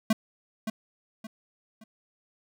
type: tone with echo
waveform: square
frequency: 220 Hz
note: A3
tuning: in tune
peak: -20 dBFS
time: 0.1-0.13 s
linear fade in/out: 5 ms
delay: 570 ms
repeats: 3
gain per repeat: -9 dB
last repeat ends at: 1.84 s
effects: none